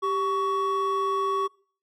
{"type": "tone pair together", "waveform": "triangle", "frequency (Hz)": [392, 1120.3], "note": ["G4", "C#6"], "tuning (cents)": [0, 18], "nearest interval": "octave + tritone", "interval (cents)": 1818, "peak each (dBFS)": [-25, -22], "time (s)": [0.02, 1.48], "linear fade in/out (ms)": 20, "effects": ["noise-tail reverb RT60 0.5 s tail -25 dB re dry", "tanh soft clip ceiling -16 dBFS"]}